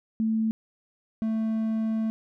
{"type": "tone pair in turn", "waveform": ["sine", "triangle"], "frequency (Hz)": [221.4, 221.4], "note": ["A3", "A3"], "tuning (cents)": [11, 11], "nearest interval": "unison", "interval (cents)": 0, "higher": "neither", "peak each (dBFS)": -22, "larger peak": "neither", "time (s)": [[0.2, 0.51], [1.22, 2.1]], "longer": "second", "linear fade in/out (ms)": 0, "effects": []}